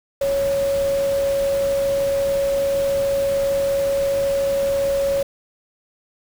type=tone in noise; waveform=sine; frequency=554.4 Hz; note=C#5; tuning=in tune; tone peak=-17 dBFS; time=0.21-5.23 s; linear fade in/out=5 ms; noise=pink; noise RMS=-33 dBFS; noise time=0.21-5.23 s; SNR=+13 dB; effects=none